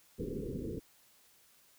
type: low-pass noise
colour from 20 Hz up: white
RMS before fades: -39 dBFS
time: 0.18-0.8 s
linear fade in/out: 20 ms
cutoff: 490 Hz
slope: 96 dB/octave
effects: white hiss -65 dBFS RMS until 1.78 s